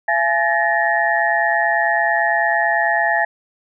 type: tone cluster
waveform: sine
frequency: 678 / 843 / 1734 / 1863 Hz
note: E5 / G#5 / A6 / A#6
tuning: +49 / +26 / -26 / -2 cents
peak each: -20 dBFS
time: 0.08-3.25 s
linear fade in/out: 5 ms
effects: none